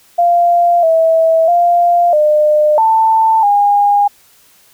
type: tone with pitch steps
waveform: sine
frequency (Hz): 694 / 651 / 696 / 604 / 889 / 815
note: F5 / E5 / F5 / D5 / A5 / G#5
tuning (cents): -11 / -22 / -6 / +48 / +18 / -33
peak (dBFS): -7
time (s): 0.18-4.08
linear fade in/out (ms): 10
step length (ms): 650
effects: white hiss -48 dBFS RMS until 4.73 s